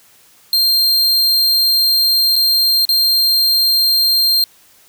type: tone with dropouts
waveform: 45% pulse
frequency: 4186 Hz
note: C8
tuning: in tune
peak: -10 dBFS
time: 0.53-4.44 s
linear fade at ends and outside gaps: 1 ms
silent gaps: 2.357-2.362 / 2.852-2.89 s
effects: white hiss -49 dBFS RMS until 4.88 s